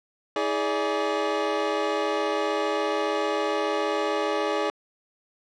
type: tone cluster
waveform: 25% pulse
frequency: 321.9 / 416.8 / 577 Hz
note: E4 / G#4 / D5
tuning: -41 / +6 / -31 cents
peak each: -27 / -23 / -24 dBFS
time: 0.36-4.7 s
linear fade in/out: 2 ms
effects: low-pass 4000 Hz 12 dB/octave